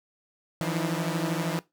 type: tone cluster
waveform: sawtooth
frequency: 161.9 / 174.6 / 300.8 / 326.1 Hz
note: E3 / F3 / D4 / E4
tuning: -31 / 0 / +42 / -19 cents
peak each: -26 / -27 / -31 / -32 dBFS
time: 0.61-1.59 s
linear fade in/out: 0 ms
effects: noise-tail reverb RT60 0.2 s tail -19 dB re dry